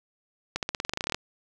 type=accelerating click train; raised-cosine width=0.2 ms; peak=-11 dBFS; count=15; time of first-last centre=0.56-1.145 s; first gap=68 ms; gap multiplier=0.92; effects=none